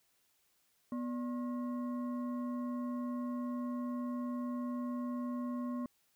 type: tone with frequency modulation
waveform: sine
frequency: 245.6 Hz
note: B3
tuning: 9 cents flat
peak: -35 dBFS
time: 0.92-5.86 s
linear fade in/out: 2 ms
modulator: 832 Hz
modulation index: 0.47
effects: white hiss -74 dBFS RMS until 6.15 s